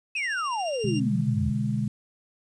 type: exponential sweep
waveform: sine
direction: down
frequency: 2637 to 73.5 Hz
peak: -26 dBFS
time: 0.15-1.5 s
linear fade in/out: 5 ms
type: tone with tremolo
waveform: 25% pulse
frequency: 2792 Hz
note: F7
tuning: 1 cent flat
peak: -29 dBFS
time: 0.16-1 s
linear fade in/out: 5 ms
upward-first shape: sine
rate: 14 Hz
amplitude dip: 55%
type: chord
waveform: sine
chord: G# diminished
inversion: first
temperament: equal with one note detuned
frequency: 124.69 / 146.83 / 207.7 Hz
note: B2 / D3 / G#3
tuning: +17 / 0 / 0 cents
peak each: -28 / -30 / -27 dBFS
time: 0.84-1.88 s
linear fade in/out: 5 ms
effects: resampled to 22050 Hz + 9-bit